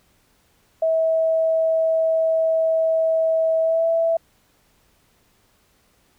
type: tone with pitch glide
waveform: sine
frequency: 647 to 660.6 Hz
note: E5 to E5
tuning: -32 to +4 cents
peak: -16 dBFS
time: 0.82-4.17 s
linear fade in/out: 5 ms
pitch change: +36 cents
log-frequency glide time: 3.61-3.87 s
effects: pink hiss -61 dBFS RMS until 6.18 s

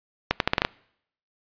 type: accelerating click train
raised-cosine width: 0.3 ms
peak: -3 dBFS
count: 7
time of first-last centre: 0.31-0.649 s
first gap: 92 ms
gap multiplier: 0.8
effects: noise-tail reverb RT60 0.7 s tail -25 dB re dry + resampled to 11025 Hz

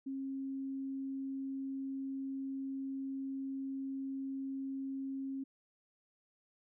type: tone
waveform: sine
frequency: 270 Hz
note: C#4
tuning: 45 cents flat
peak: -37 dBFS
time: 0.06-5.44 s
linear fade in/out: 10 ms
effects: none

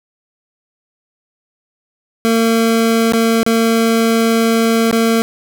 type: tone with dropouts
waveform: 25% pulse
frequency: 227.3 Hz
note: A#3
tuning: 43 cents flat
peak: -7 dBFS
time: 2.25-5.22 s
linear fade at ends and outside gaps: 0 ms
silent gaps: 3.122-3.135 / 3.431-3.464 / 4.912-4.927 s
effects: none

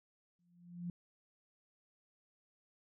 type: tone with exponential growth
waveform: sine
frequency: 174.7 Hz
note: F3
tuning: 1 cent sharp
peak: -36 dBFS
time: 0.39-0.9 s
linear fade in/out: 2 ms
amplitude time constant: 110 ms
effects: none

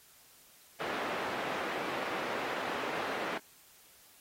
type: band-pass noise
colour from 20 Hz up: pink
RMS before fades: -37 dBFS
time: 0.8-3.38 s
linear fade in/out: 5 ms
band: 390 to 2200 Hz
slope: 12 dB/octave
effects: white hiss -60 dBFS RMS until 4.2 s + AAC 48 kbps

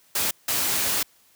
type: noise bursts at uneven times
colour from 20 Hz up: white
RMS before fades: -24 dBFS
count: 2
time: 0.15-0.31 / 0.48-1.03 s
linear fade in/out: 5 ms
effects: white hiss -59 dBFS RMS until 1.35 s + high-pass 60 Hz 12 dB/octave

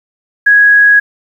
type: tone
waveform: sine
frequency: 1661.2 Hz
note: G#6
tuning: in tune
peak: -3 dBFS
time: 0.46-1 s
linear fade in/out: 10 ms
effects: 7-bit

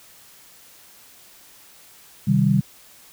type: chord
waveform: sine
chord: C minor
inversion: none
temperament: equal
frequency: 130.81 / 155.56 / 196 Hz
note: C3 / Eb3 / G3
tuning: 0 / 0 / 0 cents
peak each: -20 / -20 / -18 dBFS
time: 2.27-2.61 s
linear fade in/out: 10 ms
effects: white hiss -49 dBFS RMS until 3.12 s

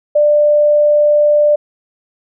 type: tone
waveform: sine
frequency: 593 Hz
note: D5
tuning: 17 cents sharp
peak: -7 dBFS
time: 0.15-1.56 s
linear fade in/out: 10 ms
effects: none

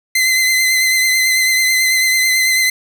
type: tone with vibrato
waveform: sawtooth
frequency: 2053 Hz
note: C7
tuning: 33 cents flat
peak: -8 dBFS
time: 0.15-2.7 s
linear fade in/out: 5 ms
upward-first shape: triangle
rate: 9.1 Hz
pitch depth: 31 cents each way
effects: none

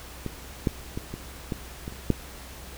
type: clicks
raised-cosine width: 3 ms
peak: -17 / -9 / -18 / -21 / -15 / -21 / -29 / -7 dBFS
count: 8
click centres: 0.263 / 0.672 / 0.975 / 1.14 / 1.522 / 1.879 / 1.924 / 2.103 s
effects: added 63 Hz sine -44 dBFS peak until 2.77 s + pink hiss -44 dBFS RMS until 2.77 s

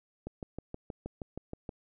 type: click train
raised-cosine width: 2 ms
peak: -25 dBFS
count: 10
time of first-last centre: 0.27-1.692 s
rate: 6.33 Hz
effects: none

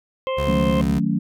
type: harmonic tone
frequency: 525 Hz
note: C5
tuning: 6 cents sharp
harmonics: 1 / 2 / 4 / 5 / 6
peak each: -22 / -28 / -36 / -38 / -37 dBFS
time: 0.27-0.81 s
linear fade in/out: 0 ms
type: tone with vibrato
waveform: 25% pulse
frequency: 70.3 Hz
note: C#2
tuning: 25 cents sharp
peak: -20 dBFS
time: 0.37-1 s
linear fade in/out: 20 ms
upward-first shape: sine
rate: 2.6 Hz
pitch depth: 11 cents each way
type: chord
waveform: sine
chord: D# half-diminished seventh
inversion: none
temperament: equal with one note detuned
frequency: 155.03 / 185 / 220 / 277.2 Hz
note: D#3 / F#3 / A3 / C#4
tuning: -6 / 0 / 0 / 0 cents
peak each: -25 / -22 / -22 / -26 dBFS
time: 0.47-1.19 s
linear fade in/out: 10 ms
effects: none

